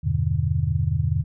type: chord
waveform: sine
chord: E minor seventh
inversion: none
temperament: just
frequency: 82.41 / 98.89 / 123.61 / 148.33 Hz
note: E2 / G2 / B2 / D3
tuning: 0 / +16 / +2 / +18 cents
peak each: -25 dBFS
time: 0.03-1.24 s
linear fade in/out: 20 ms
effects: none